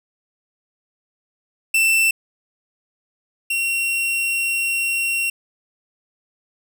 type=tone pair in turn; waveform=45% pulse; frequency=2676 / 2737 Hz; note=E7 / F7; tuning=+25 / -36 cents; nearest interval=unison; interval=39 cents; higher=second; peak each=-14 / -19 dBFS; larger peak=first; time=1.74-2.11 / 3.5-5.3 s; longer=second; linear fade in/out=5 ms; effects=none